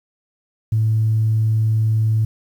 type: tone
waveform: sine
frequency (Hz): 110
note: A2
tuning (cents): 0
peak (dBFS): -13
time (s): 0.72-2.25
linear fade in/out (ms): 5
effects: tanh soft clip ceiling -9 dBFS + 8-bit